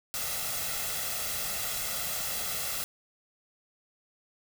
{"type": "noise with comb filter", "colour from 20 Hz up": "white", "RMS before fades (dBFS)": -33, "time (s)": [0.14, 2.84], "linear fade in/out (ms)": 0, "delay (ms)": 1.5, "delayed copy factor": 0.65, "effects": []}